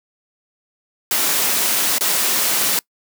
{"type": "noise with dropouts", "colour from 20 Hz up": "white", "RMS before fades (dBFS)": -18, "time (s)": [1.11, 2.79], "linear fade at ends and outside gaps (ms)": 1, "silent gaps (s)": [1.983, 2.009], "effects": ["noise-tail reverb RT60 0.1 s tail -24 dB re dry", "high-pass 200 Hz 12 dB/octave"]}